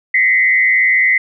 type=tone with frequency modulation; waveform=sine; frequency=2036 Hz; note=C7; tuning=48 cents flat; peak=-9 dBFS; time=0.14-1.18 s; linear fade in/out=5 ms; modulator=118 Hz; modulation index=0.82; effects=none